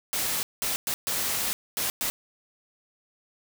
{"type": "noise bursts at uneven times", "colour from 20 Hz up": "white", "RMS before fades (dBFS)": -28, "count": 6, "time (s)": [[0.13, 0.43], [0.62, 0.76], [0.87, 0.94], [1.07, 1.53], [1.77, 1.9], [2.01, 2.1]], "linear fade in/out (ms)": 0, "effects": []}